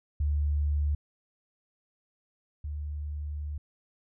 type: tone pair in turn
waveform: sine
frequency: 73.42 / 74.1 Hz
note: D2 / D2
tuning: 0 / +16 cents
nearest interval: unison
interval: 16 cents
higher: second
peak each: -24 / -32 dBFS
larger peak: first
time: 0.2-0.95 / 2.64-3.58 s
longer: second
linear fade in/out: 5 ms
effects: none